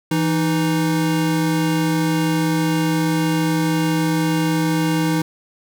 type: tone pair together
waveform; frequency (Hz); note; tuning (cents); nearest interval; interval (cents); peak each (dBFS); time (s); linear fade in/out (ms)
square; 164.81 / 311.1; E3 / D#4; 0 / 0; major seventh; 1100; -20; 0.11-5.22; 5
effects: none